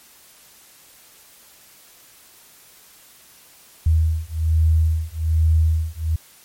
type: beating tone pair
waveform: sine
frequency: 79.4 / 80.6 Hz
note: D#2 / E2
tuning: +36 / -38 cents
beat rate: 1.2 Hz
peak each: -18 dBFS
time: 3.86-6.16 s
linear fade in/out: 5 ms
effects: white hiss -49 dBFS RMS until 6.44 s + MP3 64 kbps